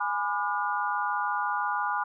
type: chord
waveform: sine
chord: G# diminished seventh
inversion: none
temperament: just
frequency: 830.6 / 996.7 / 1196.1 / 1435.3 Hz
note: G#5 / B5 / D6 / F6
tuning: 0 / +16 / +31 / +47 cents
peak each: -31 / -31 / -32 / -32 dBFS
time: 0-2.04 s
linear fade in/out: 10 ms
effects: none